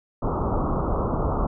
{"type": "low-pass noise", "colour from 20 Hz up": "pink", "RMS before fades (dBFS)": -24, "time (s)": [0.22, 1.47], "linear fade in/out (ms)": 10, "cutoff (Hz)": 1300, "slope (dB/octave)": 96, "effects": []}